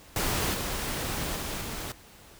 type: noise with level steps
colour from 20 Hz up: pink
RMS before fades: -28 / -32 / -34 / -36 dBFS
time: 0.16-1.92 s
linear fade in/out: 2 ms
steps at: 0.54 / 1.36 / 1.61 s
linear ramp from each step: 2 ms
effects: pink hiss -52 dBFS RMS until 2.39 s